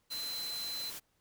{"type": "tone in noise", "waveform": "sine", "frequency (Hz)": 4065, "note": "B7", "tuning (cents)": 49, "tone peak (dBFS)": -37, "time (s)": [0.1, 0.91], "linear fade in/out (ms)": 20, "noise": "white", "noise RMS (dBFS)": -44, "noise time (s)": [0.1, 1], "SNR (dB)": 4, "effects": ["pink hiss -75 dBFS RMS until 1.2 s"]}